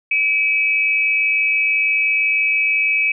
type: tone pair together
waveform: sine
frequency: 2315 / 2561 Hz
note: D7 / D#7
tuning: -25 / +49 cents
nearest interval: major second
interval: 174 cents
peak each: -17 dBFS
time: 0.11-3.12 s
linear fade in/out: 5 ms
effects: none